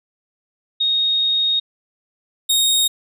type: tone pair in turn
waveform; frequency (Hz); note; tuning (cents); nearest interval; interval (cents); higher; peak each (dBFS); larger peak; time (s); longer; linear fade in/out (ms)
sine / sawtooth; 3729 / 3729; A#7 / A#7; 0 / 0; unison; 0; neither; -15 / -11; second; 0.8-1.6 / 2.49-2.88; first; 10
effects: none